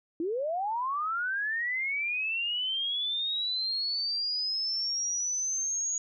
sine linear sweep, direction up, 311.1 to 6730 Hz, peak -28 dBFS, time 0.2-5.98 s, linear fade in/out 2 ms, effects none

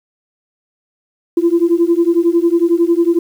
sine beating tone pair, 334.7 / 345.7 Hz, E4 / F4, +26 / -18 cents, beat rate 11 Hz, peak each -12 dBFS, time 1.37-3.19 s, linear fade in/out 5 ms, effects tanh soft clip ceiling -3 dBFS + 7-bit

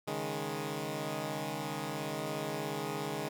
10% pulse chord, C# suspended second, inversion none, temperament equal, 138.59 / 155.56 / 207.7 Hz, C#3 / D#3 / G#3, 0 / 0 / 0 cents, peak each -32 / -30 / -32 dBFS, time 0.07-3.29 s, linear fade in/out 10 ms, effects none

